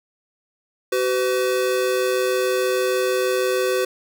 square tone pair together, 378.8 / 505.2 Hz, F#4 / B4, +41 / +39 cents, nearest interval perfect fourth, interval 498 cents, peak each -22 dBFS, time 0.92-3.85 s, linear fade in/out 5 ms, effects none

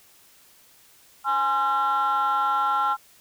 sine chord, F minor, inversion first, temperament equal with one note detuned, 830.6 / 1046.5 / 1361.9 Hz, Ab5 / C6 / F6, 0 / 0 / -44 cents, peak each -23 / -26 / -21 dBFS, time 1.24-2.97 s, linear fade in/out 50 ms, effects tanh soft clip ceiling -16 dBFS + white hiss -55 dBFS RMS until 3.2 s

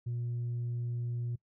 sine tone with tanh clipping, 119.9 Hz, A#2, 49 cents sharp, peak -33 dBFS, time 0.06-1.36 s, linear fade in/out 10 ms, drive 1 dB, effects noise-tail reverb RT60 0.1 s tail -22 dB re dry

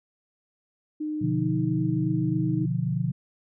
sine tone with pitch glide, 305 to 313.2 Hz, D#4 to D#4, -34 to +11 cents, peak -27 dBFS, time 1-2.66 s, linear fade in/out 10 ms, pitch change +45 cents, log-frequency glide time 1.24-1.58 s
sine chord, B diminished, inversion none, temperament equal, 123.47 / 146.83 / 174.61 Hz, B2 / D3 / F3, 0 / 0 / 0 cents, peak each -28 dBFS, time 1.21-3.12 s, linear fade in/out 10 ms
effects none

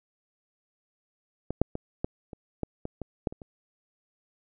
clicks, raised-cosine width 2 ms, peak -17 / -7 / -19 / -14 / -27 / -16 / -20 / -21 / -12 / -27 / -29 dBFS, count 11, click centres 1.506 / 1.616 / 1.754 / 2.045 / 2.332 / 2.633 / 2.854 / 3.017 / 3.272 / 3.325 / 3.418 s, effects none

